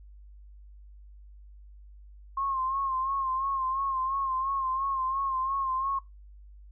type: tone with vibrato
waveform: sine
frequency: 1069 Hz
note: C6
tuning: 37 cents sharp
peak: -27 dBFS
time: 2.37-5.99 s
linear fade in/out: 5 ms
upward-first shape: sine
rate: 2.9 Hz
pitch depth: 53 cents each way
effects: noise-tail reverb RT60 0.2 s tail -19 dB re dry + added 50 Hz sine -47 dBFS peak until 6.71 s